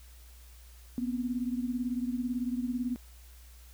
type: beating tone pair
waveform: sine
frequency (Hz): 242.4 / 260.4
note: B3 / C4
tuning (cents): -32 / -8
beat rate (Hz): 18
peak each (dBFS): -31 / -35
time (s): 0.98-2.96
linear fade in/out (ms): 0
effects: added 60 Hz sine -50 dBFS peak until 3.73 s + white hiss -59 dBFS RMS until 3.73 s